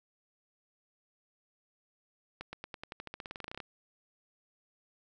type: accelerating click train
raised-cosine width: 0.3 ms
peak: -25 dBFS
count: 20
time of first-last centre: 2.41-3.602 s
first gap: 120 ms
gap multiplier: 0.92
effects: none